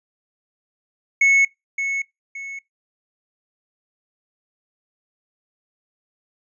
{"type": "tone with echo", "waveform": "triangle", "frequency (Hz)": 2200, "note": "C#7", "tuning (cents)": -14, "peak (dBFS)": -10, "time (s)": [1.21, 1.45], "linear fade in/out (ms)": 5, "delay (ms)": 570, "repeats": 2, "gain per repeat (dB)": -9, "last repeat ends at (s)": 2.59, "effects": ["noise-tail reverb RT60 0.2 s tail -24 dB re dry", "resampled to 22050 Hz"]}